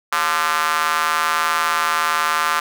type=tone with high-pass filter; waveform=square; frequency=79.7 Hz; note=D#2; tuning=42 cents sharp; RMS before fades=-19 dBFS; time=0.12-2.6 s; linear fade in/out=5 ms; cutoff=1200 Hz; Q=3.3; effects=none